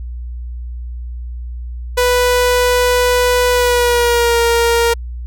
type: tone with pitch glide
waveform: sawtooth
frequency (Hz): 493.9 to 467.5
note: B4 to A#4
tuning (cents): 0 to +5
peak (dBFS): -7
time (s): 1.97-4.94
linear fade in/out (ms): 10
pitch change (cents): -95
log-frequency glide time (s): 3.51-4.4
effects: added 60 Hz sine -23 dBFS peak until 5.26 s

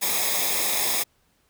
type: noise with comb filter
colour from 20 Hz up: white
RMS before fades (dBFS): -24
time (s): 0.01-1.04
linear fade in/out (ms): 20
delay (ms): 0.68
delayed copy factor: -0.7
effects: pink hiss -66 dBFS RMS until 1.49 s

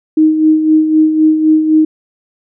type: tone with tremolo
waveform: sine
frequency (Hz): 312.3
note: D#4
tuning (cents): +7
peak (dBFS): -4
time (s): 0.17-1.85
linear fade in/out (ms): 5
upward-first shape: sine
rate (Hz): 3.9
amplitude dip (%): 55
effects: none

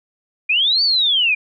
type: linear two-way sweep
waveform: sine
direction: up then down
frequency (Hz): 2368 to 4622 to 2368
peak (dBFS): -13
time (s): 0.49-1.35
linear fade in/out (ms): 10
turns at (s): 0.83
effects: none

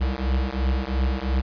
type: beating tone pair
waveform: square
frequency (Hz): 63.7 / 66.6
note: C2 / C2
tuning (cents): -46 / +31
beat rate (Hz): 2.9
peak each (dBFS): -25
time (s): 0-1.42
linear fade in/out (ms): 20
effects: resampled to 11025 Hz

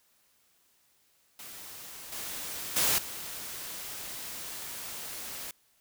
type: noise with level steps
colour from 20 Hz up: white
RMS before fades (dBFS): -45 / -38 / -26 / -40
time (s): 1.39-5.51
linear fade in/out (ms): 2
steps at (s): 2.12 / 2.76 / 2.98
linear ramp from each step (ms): 5
effects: white hiss -68 dBFS RMS until 5.8 s

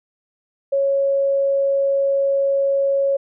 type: tone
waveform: sine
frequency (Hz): 552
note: C#5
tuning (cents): -7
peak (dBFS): -15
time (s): 0.72-3.17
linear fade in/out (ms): 10
effects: none

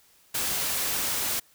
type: noise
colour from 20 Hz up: white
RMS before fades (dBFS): -28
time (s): 0.34-1.4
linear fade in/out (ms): 10
effects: white hiss -60 dBFS RMS until 1.54 s

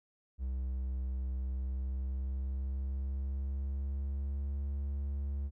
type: tone with pitch glide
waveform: triangle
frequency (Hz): 64.5 to 69.93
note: C2 to C#2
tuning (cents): -24 to +16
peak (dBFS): -31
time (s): 0.38-5.51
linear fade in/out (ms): 50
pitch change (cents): +140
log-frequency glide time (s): 1.34-4.62
effects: none

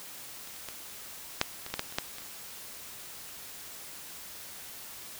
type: clicks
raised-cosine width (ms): 0.2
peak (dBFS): -29 / -30 / -21 / -6 / -21 / -28 / -13 / -12 / -26 / -10 / -25 / -30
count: 12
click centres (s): 0.474 / 0.564 / 0.687 / 1.414 / 1.664 / 1.702 / 1.74 / 1.794 / 1.924 / 1.985 / 2.184 / 2.22
effects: white hiss -45 dBFS RMS until 5.19 s

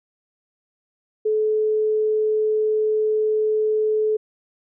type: tone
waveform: sine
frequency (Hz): 430.9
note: A4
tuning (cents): -36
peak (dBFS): -17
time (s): 1.25-4.17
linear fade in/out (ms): 10
effects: none

